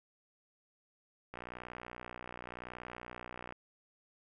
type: click train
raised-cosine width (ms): 0.5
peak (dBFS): -29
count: 134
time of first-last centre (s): 1.34-3.524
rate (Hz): 60.9
effects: none